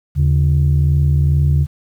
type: tone pair together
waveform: sine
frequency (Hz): 79.2 / 141.61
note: D#2 / C#3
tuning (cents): +31 / +37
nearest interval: minor seventh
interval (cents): 1006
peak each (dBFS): -12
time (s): 0.15-1.67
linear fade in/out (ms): 50
effects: tanh soft clip ceiling -6 dBFS + 8-bit